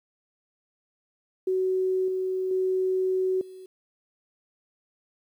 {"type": "tone with level steps", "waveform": "sine", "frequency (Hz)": 374.2, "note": "F#4", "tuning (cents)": 20, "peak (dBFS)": [-22, -25, -22, -41], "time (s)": [1.47, 3.66], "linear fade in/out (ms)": 5, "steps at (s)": [2.08, 2.51, 3.41], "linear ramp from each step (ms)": 2, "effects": ["10-bit"]}